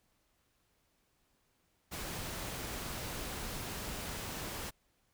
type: noise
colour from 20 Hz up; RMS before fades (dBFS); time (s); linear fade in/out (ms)
pink; -41; 1.91-4.71; 20
effects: pink hiss -75 dBFS RMS until 5.13 s